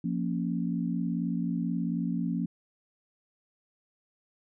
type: chord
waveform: sine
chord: Bb minor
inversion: second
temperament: equal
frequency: 174.61 / 233.1 / 277.2 Hz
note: F3 / Bb3 / Db4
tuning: 0 / 0 / 0 cents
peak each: -30 / -32 / -34 dBFS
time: 0.04-2.46 s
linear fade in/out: 5 ms
effects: none